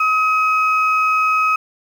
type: tone pair together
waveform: sine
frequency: 1270 / 2540 Hz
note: D#6 / D#7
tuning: +35 / +35 cents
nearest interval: octave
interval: 1200 cents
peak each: -13 / -18 dBFS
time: 0-1.56 s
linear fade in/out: 5 ms
effects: tanh soft clip ceiling -8 dBFS + 7-bit